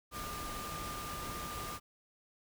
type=tone in noise; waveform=sine; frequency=1200 Hz; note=D6; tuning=37 cents sharp; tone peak=-43 dBFS; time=0.11-1.8 s; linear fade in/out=50 ms; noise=pink; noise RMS=-43 dBFS; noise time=0.11-1.8 s; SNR=-3 dB; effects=none